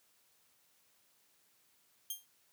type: tone with exponential decay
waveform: 5% pulse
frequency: 3200 Hz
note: G7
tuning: 35 cents sharp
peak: -26 dBFS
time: 2.1-2.26 s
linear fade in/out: 5 ms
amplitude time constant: 34 ms
effects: white hiss -71 dBFS RMS until 2.52 s + high-pass 80 Hz 12 dB/octave